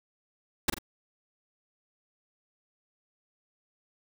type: noise with echo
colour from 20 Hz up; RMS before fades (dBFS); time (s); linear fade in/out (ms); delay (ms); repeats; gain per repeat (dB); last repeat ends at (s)
pink; -23; 0.68-0.7; 5; 43; 2; -8; 0.786
effects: none